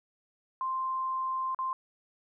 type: tone with dropouts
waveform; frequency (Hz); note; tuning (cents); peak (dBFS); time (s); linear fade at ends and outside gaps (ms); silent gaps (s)
sine; 1046.5; C6; 0; -29; 0.61-1.73; 1; 1.547-1.589
effects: none